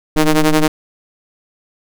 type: ring-modulated tone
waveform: sawtooth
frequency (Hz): 155.56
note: D#3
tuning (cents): 0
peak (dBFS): -3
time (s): 0.16-0.68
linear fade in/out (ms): 5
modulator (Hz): 150
effects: none